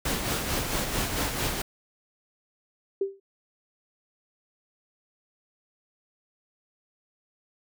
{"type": "noise with tremolo", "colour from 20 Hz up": "pink", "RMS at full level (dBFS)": -27, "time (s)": [0.05, 1.62], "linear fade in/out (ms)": 5, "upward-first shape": "sine", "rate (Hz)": 4.5, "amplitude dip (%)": 45}
{"type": "tone with exponential decay", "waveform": "sine", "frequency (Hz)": 392, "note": "G4", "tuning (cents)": 0, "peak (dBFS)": -20, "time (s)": [3.01, 3.2], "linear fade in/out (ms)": 5, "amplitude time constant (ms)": 41}
{"effects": []}